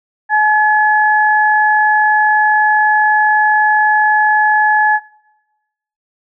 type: tone pair together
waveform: sine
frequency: 852 / 1704 Hz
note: G#5 / G#6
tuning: +44 / +44 cents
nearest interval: octave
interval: 1200 cents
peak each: -11 dBFS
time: 0.29-5 s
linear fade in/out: 50 ms
effects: noise-tail reverb RT60 1.0 s tail -22 dB re dry